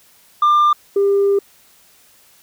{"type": "tone pair in turn", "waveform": "sine", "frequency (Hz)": [1195, 398.8], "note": ["D6", "G4"], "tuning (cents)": [30, 30], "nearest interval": "octave + perfect fifth", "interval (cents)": 1900, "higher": "first", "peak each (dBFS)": [-7, -10], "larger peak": "first", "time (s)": [[0.42, 0.73], [0.96, 1.39]], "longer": "second", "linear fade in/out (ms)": 5, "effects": ["tanh soft clip ceiling -9 dBFS", "white hiss -51 dBFS RMS until 2.42 s"]}